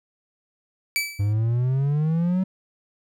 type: tone with exponential decay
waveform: sawtooth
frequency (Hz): 2307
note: D7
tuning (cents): -31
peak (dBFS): -15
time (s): 0.96-1.33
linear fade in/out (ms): 0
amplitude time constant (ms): 79
type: exponential sweep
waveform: triangle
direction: up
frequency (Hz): 99.4 to 190.8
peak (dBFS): -17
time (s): 1.19-2.44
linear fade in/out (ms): 10
effects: none